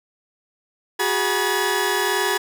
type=tone cluster; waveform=sawtooth; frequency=369.4 / 411 / 968 / 1703 Hz; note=F#4 / G#4 / B5 / G#6; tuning=-3 / -18 / -35 / +43 cents; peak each=-21 dBFS; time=0.99-2.38 s; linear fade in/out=10 ms; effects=none